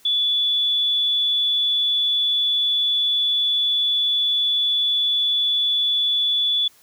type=tone; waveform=sine; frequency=3444 Hz; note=A7; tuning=38 cents flat; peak=-17 dBFS; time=0.05-6.68 s; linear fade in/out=5 ms; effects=white hiss -54 dBFS RMS until 6.82 s